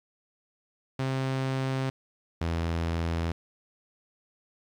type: tone pair in turn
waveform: sawtooth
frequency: 132.6 / 83.35 Hz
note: C3 / E2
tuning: +23 / +20 cents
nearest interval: minor sixth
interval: 803 cents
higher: first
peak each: -23 dBFS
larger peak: neither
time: 0.99-1.9 / 2.41-3.32 s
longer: neither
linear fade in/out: 5 ms
effects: low-pass 5000 Hz 12 dB/octave + 10-bit